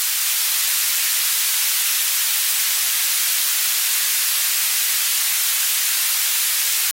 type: high-pass noise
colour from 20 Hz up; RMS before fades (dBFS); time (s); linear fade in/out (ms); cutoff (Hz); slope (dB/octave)
white; -19; 0-6.91; 0; 1800; 12
effects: AAC 48 kbps